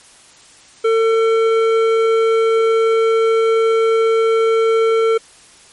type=tone with hard clipping; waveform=triangle; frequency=450 Hz; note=A4; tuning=39 cents sharp; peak=-13 dBFS; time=0.84-5.18 s; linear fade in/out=10 ms; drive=15 dB; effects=white hiss -45 dBFS RMS until 5.72 s + MP3 48 kbps